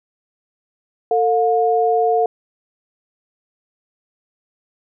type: tone pair together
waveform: sine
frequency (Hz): 450 / 714.3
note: A4 / F5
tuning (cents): +39 / +39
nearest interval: minor sixth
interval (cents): 800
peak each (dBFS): -16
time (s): 1.11-2.26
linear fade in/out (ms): 2
effects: none